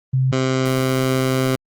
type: tone pair in turn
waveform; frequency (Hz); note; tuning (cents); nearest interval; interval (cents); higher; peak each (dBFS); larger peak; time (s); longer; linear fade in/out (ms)
sine / 15% pulse; 130.81 / 130.81; C3 / C3; 0 / 0; unison; 0; neither; -14 / -10; second; 0.13-0.32 / 0.32-1.56; second; 10
effects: Opus 24 kbps